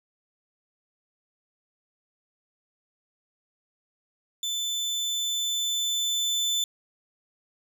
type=tone with level ramp; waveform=30% pulse; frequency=3520 Hz; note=A7; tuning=in tune; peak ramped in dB=-25 to -21 dBFS; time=4.43-6.64 s; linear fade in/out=2 ms; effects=none